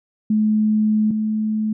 sine tone pair in turn, 214.6 / 216 Hz, A3 / A3, -43 / -32 cents, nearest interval unison, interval 11 cents, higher second, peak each -14 / -18 dBFS, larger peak first, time 0.3-1.11 / 1.11-1.73 s, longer first, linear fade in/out 5 ms, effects none

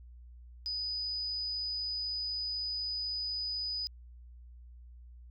sine tone, 4978 Hz, D#8, in tune, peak -33 dBFS, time 0.66-3.87 s, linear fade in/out 0 ms, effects added 60 Hz sine -49 dBFS peak until 5.3 s

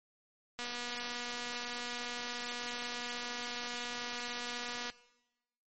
click train, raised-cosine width 0.2 ms, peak -23 dBFS, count 1044, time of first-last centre 0.59-4.9 s, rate 242 Hz, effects noise-tail reverb RT60 1.0 s tail -19 dB re dry + MP3 32 kbps

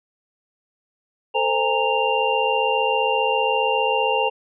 sine tone cluster, 445.9 / 521 / 817 / 924 / 2783 Hz, A4 / C5 / G#5 / A#5 / F7, +23 / -7 / -29 / -16 / -7 cents, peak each -24 dBFS, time 1.34-4.3 s, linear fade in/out 20 ms, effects none

